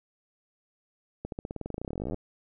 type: accelerating click train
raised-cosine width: 2 ms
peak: -21 dBFS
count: 29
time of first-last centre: 1.25-2.144 s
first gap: 72 ms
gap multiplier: 0.93
effects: none